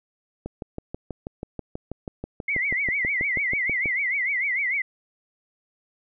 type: click train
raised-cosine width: 2 ms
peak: -18 dBFS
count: 22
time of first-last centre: 0.46-3.858 s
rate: 6.18 Hz
type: tone with vibrato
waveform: sine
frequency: 2110 Hz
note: C7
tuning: 14 cents sharp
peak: -22 dBFS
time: 2.48-4.82 s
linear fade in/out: 5 ms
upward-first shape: triangle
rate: 6.7 Hz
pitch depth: 170 cents each way
effects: none